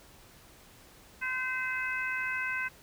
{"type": "harmonic tone", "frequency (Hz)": 514, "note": "C5", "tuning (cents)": -31, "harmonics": [2, 3, 4, 5], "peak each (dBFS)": [-41, -33, -36, -37], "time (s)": [1.21, 2.69], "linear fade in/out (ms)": 20, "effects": ["pink hiss -56 dBFS RMS until 2.82 s"]}